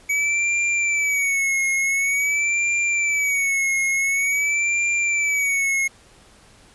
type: tone with vibrato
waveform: square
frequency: 2266 Hz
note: C#7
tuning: 37 cents sharp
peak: -19 dBFS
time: 0.09-5.88 s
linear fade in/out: 10 ms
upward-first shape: sine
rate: 0.47 Hz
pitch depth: 83 cents each way
effects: pink hiss -51 dBFS RMS until 6.74 s + resampled to 24000 Hz